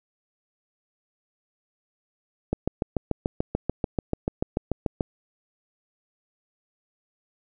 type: click train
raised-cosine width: 2 ms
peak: -10 dBFS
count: 18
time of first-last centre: 2.53-5.008 s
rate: 6.86 Hz
effects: none